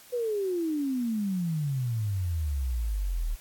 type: exponential sweep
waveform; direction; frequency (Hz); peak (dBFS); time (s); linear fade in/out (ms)
sine; down; 501 to 36.58; -26; 0.12-3.36; 20
effects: white hiss -52 dBFS RMS until 3.4 s + AAC 64 kbps